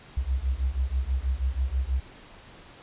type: beating tone pair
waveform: sine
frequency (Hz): 62.2 / 68.4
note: B1 / C#2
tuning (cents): +13 / -23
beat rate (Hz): 6.2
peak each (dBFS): -27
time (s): 0.17-2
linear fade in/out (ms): 5
effects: pink hiss -49 dBFS RMS until 2.82 s + resampled to 8000 Hz